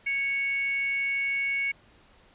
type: tone with frequency modulation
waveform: sine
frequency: 2217 Hz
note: C#7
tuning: in tune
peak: -25 dBFS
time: 0.06-1.72 s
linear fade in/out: 10 ms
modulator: 567 Hz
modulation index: 0.29
effects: pink hiss -58 dBFS RMS until 2.34 s + resampled to 8000 Hz